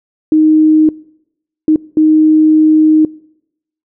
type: tone bursts at uneven times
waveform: sine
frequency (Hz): 311.1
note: D#4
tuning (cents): 0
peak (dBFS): -5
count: 3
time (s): 0.32-0.89 / 1.68-1.76 / 1.97-3.05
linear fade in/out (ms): 2
effects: noise-tail reverb RT60 0.8 s tail -23 dB re dry